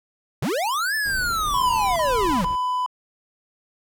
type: linear two-way sweep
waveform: square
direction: up then down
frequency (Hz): 94.1 to 1765 to 154.4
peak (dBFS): -22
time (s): 0.42-2.45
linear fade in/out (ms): 5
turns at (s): 0.95
type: noise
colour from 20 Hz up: brown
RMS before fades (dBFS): -34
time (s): 1.05-2.56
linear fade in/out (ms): 10
type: tone bursts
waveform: triangle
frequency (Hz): 1000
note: B5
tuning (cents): +21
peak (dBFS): -19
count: 3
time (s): 1.54-2.862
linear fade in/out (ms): 2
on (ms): 420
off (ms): 31
effects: none